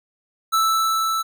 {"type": "tone with level ramp", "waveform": "square", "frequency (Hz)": 1318.5, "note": "E6", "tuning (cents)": 0, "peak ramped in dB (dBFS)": [-16, -21], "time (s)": [0.52, 1.23], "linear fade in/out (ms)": 20, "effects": []}